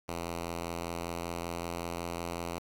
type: tone with pitch glide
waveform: 5% pulse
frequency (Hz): 84.9 to 85.44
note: F2 to F2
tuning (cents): -48 to -37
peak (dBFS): -24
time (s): 0.08-2.59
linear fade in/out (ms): 10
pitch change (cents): +11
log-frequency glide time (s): 0.48-1.8
effects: 9-bit